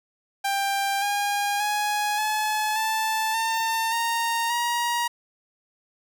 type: tone with pitch steps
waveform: sawtooth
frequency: 792 / 812.9 / 834.3 / 856.2 / 878.8 / 901.9 / 925.7 / 950 Hz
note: G5 / G#5 / G#5 / A5 / A5 / A5 / A#5 / A#5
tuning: +18 / -37 / +8 / -47 / -2 / +43 / -12 / +33 cents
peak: -19 dBFS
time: 0.44-5.08 s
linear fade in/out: 10 ms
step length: 580 ms
effects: none